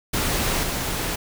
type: noise with level steps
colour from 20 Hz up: pink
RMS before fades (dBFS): -23 / -26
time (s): 0.13-1.16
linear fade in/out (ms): 10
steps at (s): 0.63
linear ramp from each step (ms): 5
effects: none